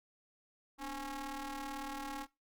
sawtooth ring-modulated tone, 270.5 Hz, C#4, 42 cents flat, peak -33 dBFS, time 0.78-2.27 s, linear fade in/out 50 ms, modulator 560 Hz, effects noise-tail reverb RT60 0.2 s tail -18 dB re dry + Opus 48 kbps

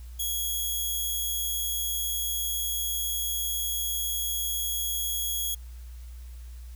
5% pulse tone, 3322 Hz, G#7, in tune, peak -19 dBFS, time 0.19-5.55 s, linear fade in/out 10 ms, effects added 60 Hz sine -39 dBFS peak until 6.75 s + white hiss -58 dBFS RMS until 6.75 s

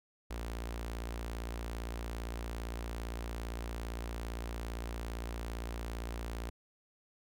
sawtooth tone with notch filter, 57.6 Hz, A#1, 20 cents flat, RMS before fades -40 dBFS, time 0.3-6.5 s, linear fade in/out 10 ms, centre 140 Hz, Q 0.99, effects none

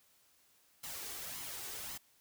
white noise with flanger, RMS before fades -44 dBFS, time 0.83-1.98 s, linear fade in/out 10 ms, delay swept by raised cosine 0.96 to 2.66 ms, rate 1.8 Hz, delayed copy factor +0.5, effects white hiss -69 dBFS RMS until 2.2 s

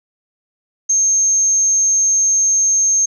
sine tone, 6400 Hz, G8, 35 cents sharp, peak -11 dBFS, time 0.89-3.06 s, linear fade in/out 10 ms, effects none

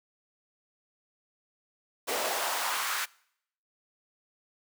pink noise with high-pass filter sweep, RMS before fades -31 dBFS, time 2.07-3.06 s, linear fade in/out 20 ms, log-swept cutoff 490 to 1500 Hz, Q 2, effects noise-tail reverb RT60 0.7 s tail -24 dB re dry

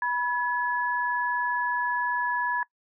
sine tone pair together, 979 / 1698.4 Hz, B5 / G#6, -15 / +38 cents, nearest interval minor seventh, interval 953 cents, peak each -27 dBFS, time 0.02-2.63 s, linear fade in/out 2 ms, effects noise-tail reverb RT60 0.1 s tail -23 dB re dry

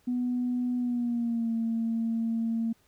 sine tone with pitch glide, 246.9 to 227.7 Hz, B3 to A#3, 0 to -40 cents, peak -25 dBFS, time 0.07-2.73 s, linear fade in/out 10 ms, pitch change -140 cents, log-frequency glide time 0.77-1.52 s, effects tanh soft clip ceiling -21 dBFS + pink hiss -66 dBFS RMS until 2.87 s

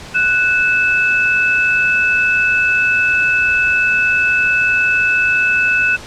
sine tone pair together, 1484.7 / 2613 Hz, F#6 / E7, +6 / -16 cents, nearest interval minor seventh, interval 978 cents, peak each -14 dBFS, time 0.14-5.97 s, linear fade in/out 20 ms, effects pink hiss -33 dBFS RMS until 6.06 s + low-pass 7000 Hz 12 dB/octave

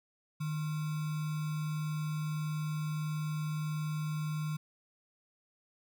sine tone with sample-and-hold, 153.6 Hz, D#3, 22 cents flat, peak -32 dBFS, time 0.4-4.57 s, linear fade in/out 10 ms, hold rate 1225 Hz, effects none

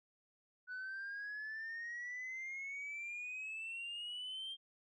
sine exponential sweep, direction up, 1480 to 3200 Hz, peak -40 dBFS, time 0.67-4.57 s, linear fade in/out 50 ms, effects tanh soft clip ceiling -40 dBFS

